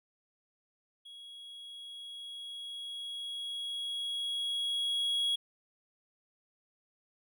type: tone with level ramp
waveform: triangle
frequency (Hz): 3322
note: G#7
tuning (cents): 0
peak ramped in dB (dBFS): -46 to -26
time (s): 1.05-5.36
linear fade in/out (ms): 10
effects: none